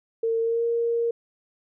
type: tone with pitch glide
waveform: sine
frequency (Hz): 454.9 to 466.6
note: A#4 to A#4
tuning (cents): -42 to +2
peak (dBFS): -21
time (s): 0.23-1.11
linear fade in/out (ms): 5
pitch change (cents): +44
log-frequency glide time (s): 0.4-0.64
effects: none